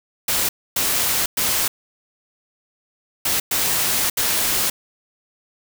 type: noise bursts at uneven times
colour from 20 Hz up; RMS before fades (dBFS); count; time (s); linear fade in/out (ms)
white; -20; 6; 0.28-0.49 / 0.76-1.26 / 1.37-1.68 / 3.25-3.4 / 3.51-4.1 / 4.17-4.7; 5
effects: none